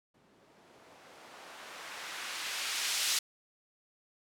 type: noise with low-pass filter sweep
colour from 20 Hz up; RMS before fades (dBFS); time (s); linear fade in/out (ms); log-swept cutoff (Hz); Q
violet; -39; 0.14-3.19; 5; 220 to 4600; 0.7
effects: none